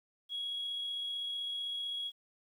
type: tone with amplitude modulation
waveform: sine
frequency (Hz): 3322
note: G#7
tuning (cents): 0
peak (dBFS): -33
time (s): 0.29-2.12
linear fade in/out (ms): 50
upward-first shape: sine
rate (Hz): 35.7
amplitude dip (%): 25
effects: tanh soft clip ceiling -31 dBFS + 11-bit